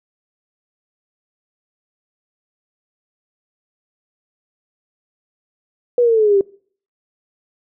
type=exponential sweep; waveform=sine; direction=down; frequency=493.9 to 386.9 Hz; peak=-10 dBFS; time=5.98-6.41 s; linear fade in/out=2 ms; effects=noise-tail reverb RT60 0.5 s tail -23 dB re dry